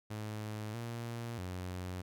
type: tone with pitch steps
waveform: sawtooth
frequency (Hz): 107.2 / 117.2 / 91.1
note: A2 / A#2 / F#2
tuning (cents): -45 / +10 / -26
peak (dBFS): -35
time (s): 0.1-2.02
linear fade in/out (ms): 10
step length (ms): 640
effects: none